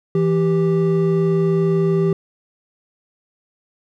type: tone pair together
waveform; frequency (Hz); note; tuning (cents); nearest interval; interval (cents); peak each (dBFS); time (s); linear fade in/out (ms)
triangle; 164.81 / 392; E3 / G4; 0 / 0; octave + minor third; 1500; -15; 0.15-2.13; 2
effects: none